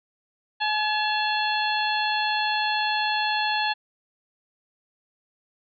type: harmonic tone with a mistuned harmonic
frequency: 852 Hz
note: G#5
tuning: 44 cents sharp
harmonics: 1 / 2 / 3 / 4 / 5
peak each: -25 / -28 / -30 / -31 / -32 dBFS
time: 0.6-3.74 s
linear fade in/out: 20 ms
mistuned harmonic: 3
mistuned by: +93 cents
effects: none